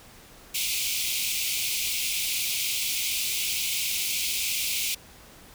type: high-pass noise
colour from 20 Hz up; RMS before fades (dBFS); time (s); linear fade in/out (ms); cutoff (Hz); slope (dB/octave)
pink; -28; 0.54-4.95; 10; 2200; 96
effects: pink hiss -50 dBFS RMS until 5.54 s